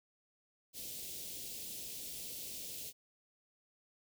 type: band-stop noise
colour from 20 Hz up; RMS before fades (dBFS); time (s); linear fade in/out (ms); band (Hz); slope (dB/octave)
white; -45; 0.73-2.93; 50; 570 to 2800; 24
effects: none